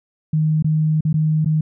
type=tone with dropouts; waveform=sine; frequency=155.56 Hz; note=D#3; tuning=in tune; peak=-14 dBFS; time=0.33-1.61 s; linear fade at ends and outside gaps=5 ms; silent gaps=0.625-0.644 / 1.008-1.05 / 1.129-1.14 / 1.447-1.458 s; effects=none